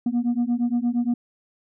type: beating tone pair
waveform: sine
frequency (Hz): 235.9 / 244.5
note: A#3 / B3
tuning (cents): +21 / -17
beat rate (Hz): 8.6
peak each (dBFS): -21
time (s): 0.06-1.14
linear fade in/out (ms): 5
effects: tanh soft clip ceiling -17 dBFS